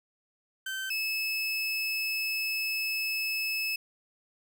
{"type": "tone pair in turn", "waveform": "30% pulse", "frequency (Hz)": [1546, 2600], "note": ["G6", "E7"], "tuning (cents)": [-24, -24], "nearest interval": "major sixth", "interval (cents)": 900, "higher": "second", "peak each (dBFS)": [-30, -26], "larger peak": "second", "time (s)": [[0.66, 0.9], [0.9, 3.76]], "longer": "second", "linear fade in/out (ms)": 5, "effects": []}